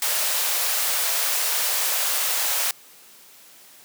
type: high-pass noise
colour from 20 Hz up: white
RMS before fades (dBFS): -23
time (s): 0.02-2.71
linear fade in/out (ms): 2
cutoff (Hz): 480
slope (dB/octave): 48
effects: white hiss -49 dBFS RMS until 3.84 s + high-pass 150 Hz 12 dB/octave